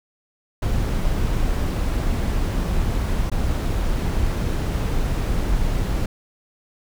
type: noise with dropouts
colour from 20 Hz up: brown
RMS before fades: -21 dBFS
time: 0.62-6.06 s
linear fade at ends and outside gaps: 5 ms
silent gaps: 3.299-3.316 s
effects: none